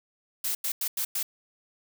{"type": "noise bursts at uneven times", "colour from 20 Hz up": "blue", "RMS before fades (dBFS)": -29, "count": 5, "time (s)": [[0.44, 0.55], [0.64, 0.72], [0.81, 0.88], [0.97, 1.05], [1.15, 1.23]], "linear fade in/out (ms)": 5, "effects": []}